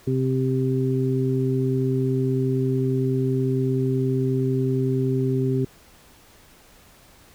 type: harmonic tone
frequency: 130.81 Hz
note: C3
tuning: in tune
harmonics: 1 / 2 / 3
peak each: -22 / -25 / -25 dBFS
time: 0.07-5.65 s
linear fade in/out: 5 ms
effects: pink hiss -52 dBFS RMS until 7.34 s